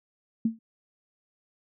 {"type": "tone with exponential decay", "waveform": "sine", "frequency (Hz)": 225.2, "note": "A3", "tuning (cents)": 40, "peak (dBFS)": -18, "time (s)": [0.45, 0.59], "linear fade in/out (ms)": 5, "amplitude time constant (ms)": 30, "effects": []}